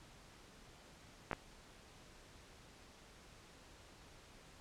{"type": "clicks", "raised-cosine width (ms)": 0.5, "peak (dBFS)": -22, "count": 2, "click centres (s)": [1.313, 1.331], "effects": ["pink hiss -60 dBFS RMS until 4.6 s", "low-pass 8000 Hz 12 dB/octave"]}